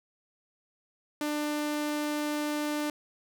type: tone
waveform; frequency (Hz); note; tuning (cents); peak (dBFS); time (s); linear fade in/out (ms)
sawtooth; 297.8; D4; +24; -25; 1.21-2.9; 2
effects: none